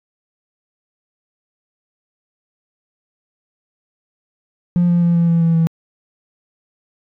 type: tone with pitch steps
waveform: triangle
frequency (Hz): 175.2 / 173.29 / 171.4 / 169.53 / 167.68 / 165.85 / 164.03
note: F3 / F3 / F3 / E3 / E3 / E3 / E3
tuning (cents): +6 / -13 / -32 / +49 / +30 / +11 / -8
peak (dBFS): -8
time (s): 4.76-5.67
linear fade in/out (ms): 0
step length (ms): 130
effects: tanh soft clip ceiling -7 dBFS